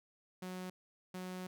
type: tone bursts at uneven times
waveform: sawtooth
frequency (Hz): 183.7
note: F#3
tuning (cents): -12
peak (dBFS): -38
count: 2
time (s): 0.42-0.7 / 1.14-1.47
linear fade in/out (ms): 5
effects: none